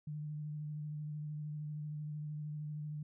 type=tone with vibrato; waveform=sine; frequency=150.5 Hz; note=D3; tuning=43 cents sharp; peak=-39 dBFS; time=0.07-3.03 s; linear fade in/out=5 ms; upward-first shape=triangle; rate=13 Hz; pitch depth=25 cents each way; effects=none